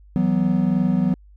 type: chord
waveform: triangle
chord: E suspended second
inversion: none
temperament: equal with one note detuned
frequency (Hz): 164.81 / 187.8 / 246.9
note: E3 / F#3 / B3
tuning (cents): 0 / +26 / 0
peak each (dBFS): -21 / -17 / -20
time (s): 0.16-1.14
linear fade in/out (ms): 0
effects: added 50 Hz sine -45 dBFS peak until 1.36 s